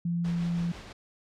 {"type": "tone", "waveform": "sine", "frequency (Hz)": 171.3, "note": "F3", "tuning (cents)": -33, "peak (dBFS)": -26, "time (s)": [0.05, 0.72], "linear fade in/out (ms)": 5}
{"type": "noise with tremolo", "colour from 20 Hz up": "pink", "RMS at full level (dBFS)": -43, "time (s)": [0.24, 0.93], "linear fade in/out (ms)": 10, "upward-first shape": "sine", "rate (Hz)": 6.1, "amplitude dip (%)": 30}
{"effects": ["low-pass 5000 Hz 12 dB/octave"]}